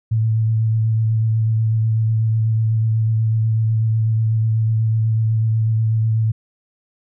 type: tone with vibrato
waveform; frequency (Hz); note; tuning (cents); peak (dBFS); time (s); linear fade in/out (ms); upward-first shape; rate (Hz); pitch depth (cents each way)
sine; 111.1; A2; +17; -14; 0.11-6.32; 10; sine; 8.1; 19
effects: none